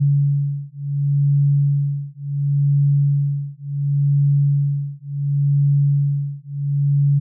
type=beating tone pair; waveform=sine; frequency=141.5 / 142.2 Hz; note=C#3 / C#3; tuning=+36 / +45 cents; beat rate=0.7 Hz; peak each=-18 dBFS; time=0-7.2 s; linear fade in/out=20 ms; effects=none